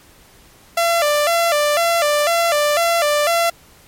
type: tone with vibrato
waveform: sawtooth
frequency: 633 Hz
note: D#5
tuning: 30 cents sharp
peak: -10 dBFS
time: 0.77-3.5 s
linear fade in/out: 5 ms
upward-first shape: square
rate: 2 Hz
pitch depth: 120 cents each way
effects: pink hiss -48 dBFS RMS until 3.87 s + MP3 64 kbps